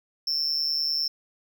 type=tone with amplitude modulation; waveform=triangle; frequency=5360 Hz; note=E8; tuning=28 cents sharp; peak=-19 dBFS; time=0.27-1.08 s; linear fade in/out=5 ms; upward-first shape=sine; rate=150 Hz; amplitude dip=80%; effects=none